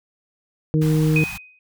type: harmonic tone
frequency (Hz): 155.56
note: D#3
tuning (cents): 0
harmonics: 1 / 2 / 3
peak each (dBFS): -16 / -22 / -26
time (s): 0.74-1.24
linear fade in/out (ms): 0
type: band-stop noise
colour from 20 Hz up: pink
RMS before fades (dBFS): -35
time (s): 0.81-1.38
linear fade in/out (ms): 10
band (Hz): 220 to 710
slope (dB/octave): 96
type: tone with exponential decay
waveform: sine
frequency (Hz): 2505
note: D#7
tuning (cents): +11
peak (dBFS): -16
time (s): 1.16-1.59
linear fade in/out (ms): 2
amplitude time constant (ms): 93
effects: none